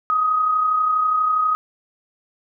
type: tone pair together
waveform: sine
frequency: 1224.7 / 1257 Hz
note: D#6 / D#6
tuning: -28 / +17 cents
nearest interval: unison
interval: 45 cents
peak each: -28 / -16 dBFS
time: 0.1-1.55 s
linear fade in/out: 0 ms
effects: none